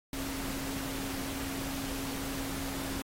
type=tone in noise; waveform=sine; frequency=271.6 Hz; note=C#4; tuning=35 cents flat; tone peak=-38 dBFS; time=0.13-3.02 s; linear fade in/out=2 ms; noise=pink; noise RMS=-39 dBFS; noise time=0.13-3.02 s; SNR=-2 dB; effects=AAC 48 kbps